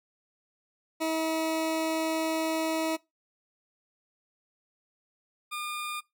20% pulse tone pair in turn, 320.7 / 1210.8 Hz, E4 / D#6, -48 / -48 cents, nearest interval octave + major seventh, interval 2300 cents, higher second, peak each -22 / -28 dBFS, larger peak first, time 1-2.97 / 5.51-6.01 s, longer first, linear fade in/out 20 ms, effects noise-tail reverb RT60 0.2 s tail -21 dB re dry

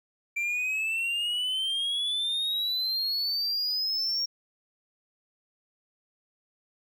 triangle exponential sweep, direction up, 2349 to 5588 Hz, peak -25 dBFS, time 0.36-4.26 s, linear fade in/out 10 ms, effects 11-bit

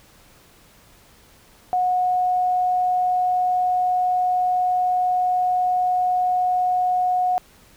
sine tone, 729 Hz, F#5, 26 cents flat, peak -17 dBFS, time 1.73-7.38 s, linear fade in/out 0 ms, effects pink hiss -52 dBFS RMS until 7.76 s

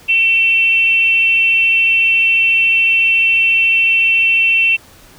sine tone with frequency modulation, 2693 Hz, E7, 36 cents sharp, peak -9 dBFS, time 0.08-4.77 s, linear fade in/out 20 ms, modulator 419 Hz, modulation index 0.29, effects pink hiss -43 dBFS RMS until 5.18 s

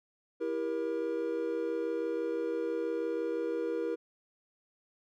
triangle chord, E diminished, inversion none, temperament just, 329.6 / 395.6 / 474.7 Hz, E4 / G4 / Bb4, 0 / +16 / +31 cents, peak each -34 / -36 / -31 dBFS, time 0.4-3.96 s, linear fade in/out 20 ms, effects none

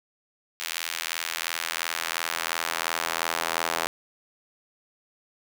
square tone with high-pass filter sweep, 41.44 Hz, E1, 10 cents sharp, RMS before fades -30 dBFS, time 0.6-3.87 s, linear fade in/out 0 ms, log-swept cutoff 2400 to 800 Hz, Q 0.87, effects none

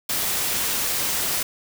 white noise, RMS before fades -24 dBFS, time 0.09-1.43 s, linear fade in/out 5 ms, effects none

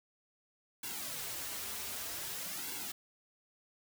white noise with flanger, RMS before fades -41 dBFS, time 0.83-2.92 s, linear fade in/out 5 ms, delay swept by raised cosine 1.6 to 6.3 ms, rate 0.53 Hz, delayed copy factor -0.8, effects none

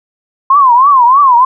sine tone with vibrato, 1046.5 Hz, C6, in tune, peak -3 dBFS, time 0.5-1.45 s, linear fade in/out 5 ms, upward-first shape triangle, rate 3.2 Hz, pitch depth 210 cents each way, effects none

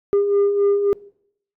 sine beating tone pair, 400 / 403.7 Hz, G4 / G#4, +35 / -49 cents, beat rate 3.7 Hz, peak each -21 / -13 dBFS, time 0.13-0.93 s, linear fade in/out 0 ms, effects noise-tail reverb RT60 0.7 s tail -24 dB re dry + tanh soft clip ceiling -12 dBFS

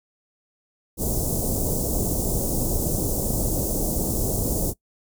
pink band-stop noise, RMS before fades -24 dBFS, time 0.97-4.74 s, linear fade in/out 50 ms, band 620 to 7000 Hz, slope 24 dB/octave, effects noise-tail reverb RT60 0.1 s tail -21 dB re dry

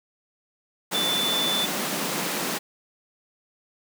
pink high-pass noise, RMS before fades -28 dBFS, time 0.91-2.59 s, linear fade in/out 20 ms, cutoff 160 Hz, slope 48 dB/octave
triangle tone, 3505 Hz, A7, 7 cents flat, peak -22 dBFS, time 0.94-1.66 s, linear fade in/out 10 ms
effects none

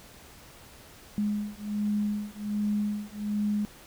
sine beating tone pair, 207.6 / 208.9 Hz, G#3 / G#3, 0 / +10 cents, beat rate 1.3 Hz, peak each -30 dBFS, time 1.18-3.65 s, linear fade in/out 0 ms, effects pink hiss -51 dBFS RMS until 3.86 s

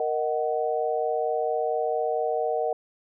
sine chord, D# minor, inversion second, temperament just, 466.7 / 622.3 / 746.7 Hz, A#4 / D#5 / F#5, +2 / 0 / +16 cents, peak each -27 / -28 / -28 dBFS, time 0-2.73 s, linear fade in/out 2 ms, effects none

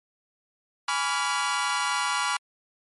sawtooth chord, G# diminished seventh, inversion none, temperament equal with one note detuned, 830.6 / 987.8 / 1145.8 / 1396.9 Hz, G#5 / B5 / D6 / F6, 0 / 0 / -43 / 0 cents, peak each -29 / -25 / -26 / -26 dBFS, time 0.88-2.37 s, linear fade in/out 5 ms, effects MP3 48 kbps

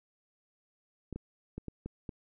clicks, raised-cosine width 3 ms, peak -26 dBFS, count 6, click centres 1.127 / 1.16 / 1.58 / 1.683 / 1.86 / 2.092 s, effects none

